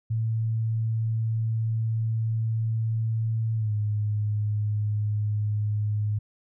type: tone with pitch glide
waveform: sine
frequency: 112.1 to 105.2 Hz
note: A2 to G#2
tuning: +33 to +23 cents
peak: -23 dBFS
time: 0.1-6.19 s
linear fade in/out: 10 ms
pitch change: -110 cents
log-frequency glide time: 3.55-3.73 s
effects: none